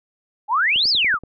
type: exponential two-way sweep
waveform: sine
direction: up then down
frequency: 795 to 5390 to 1116 Hz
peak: -15 dBFS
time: 0.48-1.19 s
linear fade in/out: 50 ms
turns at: 0.89 s
type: click train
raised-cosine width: 2 ms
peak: -25 dBFS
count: 6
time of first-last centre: 0.76-1.236 s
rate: 10.5 Hz
effects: none